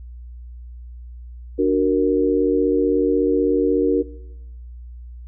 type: chord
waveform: sine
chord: D augmented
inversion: none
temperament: equal with one note detuned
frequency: 293.7 / 370 / 464.6 Hz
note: D4 / F#4 / A#4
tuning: 0 / 0 / -6 cents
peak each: -19 dBFS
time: 1.58-4.03 s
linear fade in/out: 20 ms
effects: noise-tail reverb RT60 0.9 s tail -19 dB re dry + added 60 Hz sine -34 dBFS peak until 5.27 s